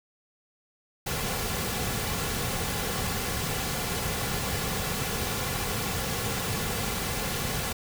pink noise with comb filter, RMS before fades -30 dBFS, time 1.06-7.73 s, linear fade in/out 10 ms, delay 3.2 ms, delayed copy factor -0.5, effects none

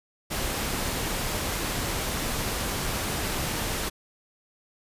pink noise, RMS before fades -29 dBFS, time 0.3-3.9 s, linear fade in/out 20 ms, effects resampled to 32000 Hz

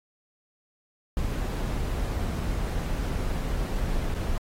brown noise with dropouts, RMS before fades -28 dBFS, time 1.17-4.38 s, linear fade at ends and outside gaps 1 ms, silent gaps 4.143-4.147 s, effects AAC 48 kbps

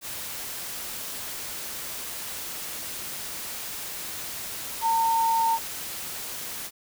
sine tone in noise, 910 Hz, A#5, 42 cents flat, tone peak -20 dBFS, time 4.81-5.59 s, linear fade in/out 50 ms, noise white, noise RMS -35 dBFS, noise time 0.01-6.71 s, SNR +12 dB, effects none

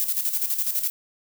violet noise with tremolo, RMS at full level -23 dBFS, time 0-0.9 s, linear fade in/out 0 ms, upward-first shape square, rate 12 Hz, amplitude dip 60%, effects none

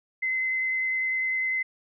sine tone with vibrato, 2052 Hz, C7, 34 cents flat, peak -24 dBFS, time 0.22-1.63 s, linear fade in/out 10 ms, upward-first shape triangle, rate 10 Hz, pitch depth 12 cents each way, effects none

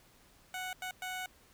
15% pulse tone bursts at uneven times, 740 Hz, F#5, in tune, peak -31 dBFS, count 3, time 0.54-0.73 / 0.82-0.91 / 1.02-1.26 s, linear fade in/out 2 ms, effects pink hiss -63 dBFS RMS until 1.53 s

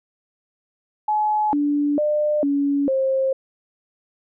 sine tone with pitch steps, 850 / 290.7 / 600 / 282.8 / 532 Hz, G#5 / D4 / D5 / C#4 / C5, +40 / -18 / +37 / +35 / +29 cents, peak -17 dBFS, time 1.08-3.33 s, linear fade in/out 5 ms, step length 450 ms, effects none

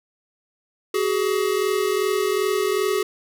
square tone pair together, 377.5 / 420.1 Hz, F#4 / G#4, +35 / +20 cents, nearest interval major second, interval 185 cents, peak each -23 dBFS, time 0.94-3.03 s, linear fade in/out 5 ms, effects none

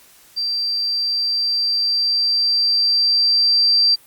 sine tone with level ramp, 4699 Hz, D8, in tune, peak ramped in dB -19 to -11 dBFS, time 0.36-3.96 s, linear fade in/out 20 ms, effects white hiss -49 dBFS RMS until 4.06 s + Opus 48 kbps

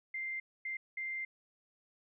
sine tone bursts at uneven times, 2093 Hz, C7, in tune, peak -36 dBFS, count 3, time 0.14-0.4 / 0.65-0.77 / 0.97-1.25 s, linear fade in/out 5 ms, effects none

